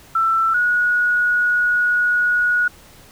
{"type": "tone pair in turn", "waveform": "sine", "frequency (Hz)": [1334, 1455.7], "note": ["E6", "F#6"], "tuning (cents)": [20, -29], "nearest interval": "major second", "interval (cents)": 151, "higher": "second", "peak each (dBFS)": -14, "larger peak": "neither", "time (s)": [[0.15, 0.54], [0.54, 2.68]], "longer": "second", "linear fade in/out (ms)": 5, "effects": ["pink hiss -46 dBFS RMS until 3.11 s"]}